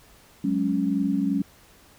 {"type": "chord", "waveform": "sine", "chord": "F# suspended second", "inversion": "none", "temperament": "equal", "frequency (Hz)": [185, 207.7, 277.2], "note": ["F#3", "G#3", "C#4"], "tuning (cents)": [0, 0, 0], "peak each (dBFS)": [-27, -26, -24], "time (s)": [0.44, 1.42], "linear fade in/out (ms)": 5, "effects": ["pink hiss -54 dBFS RMS until 1.98 s"]}